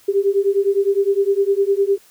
sine beating tone pair, 392 / 401.8 Hz, G4 / G4, 0 / +43 cents, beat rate 9.8 Hz, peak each -17 dBFS, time 0.08-1.98 s, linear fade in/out 10 ms, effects white hiss -51 dBFS RMS until 2.1 s

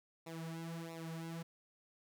sawtooth tone with flanger, 164.7 Hz, E3, 1 cent flat, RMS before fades -45 dBFS, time 0.26-1.43 s, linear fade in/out 10 ms, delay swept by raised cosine 0.63 to 4.43 ms, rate 1.5 Hz, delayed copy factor -0.95, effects none

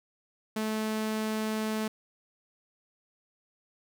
sawtooth tone, 217.4 Hz, A3, 21 cents flat, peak -25 dBFS, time 0.56-1.88 s, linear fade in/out 5 ms, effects none

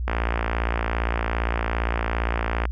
click train, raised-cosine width 0.5 ms, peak -9 dBFS, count 149, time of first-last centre 0.08-2.654 s, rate 57.5 Hz, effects added 60 Hz sine -24 dBFS peak until 2.71 s

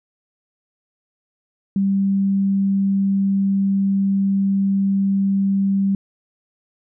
sine tone, 196 Hz, G3, in tune, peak -15 dBFS, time 1.76-5.95 s, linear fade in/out 2 ms, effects none

